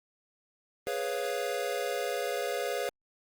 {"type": "chord", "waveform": "square", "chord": "C# dominant seventh", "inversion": "second", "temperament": "equal", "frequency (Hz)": [415.3, 493.9, 554.4, 698.5], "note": ["G#4", "B4", "C#5", "E#5"], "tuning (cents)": [0, 0, 0, 0], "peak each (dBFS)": [-37, -36, -36, -38], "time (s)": [0.87, 2.89], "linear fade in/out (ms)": 0, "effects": ["Opus 32 kbps"]}